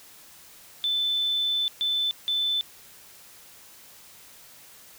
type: tone bursts at uneven times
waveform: triangle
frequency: 3520 Hz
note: A7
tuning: in tune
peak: -19 dBFS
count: 3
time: 0.84-1.68 / 1.81-2.11 / 2.28-2.61 s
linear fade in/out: 0 ms
effects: tanh soft clip ceiling -21 dBFS + white hiss -50 dBFS RMS until 4.98 s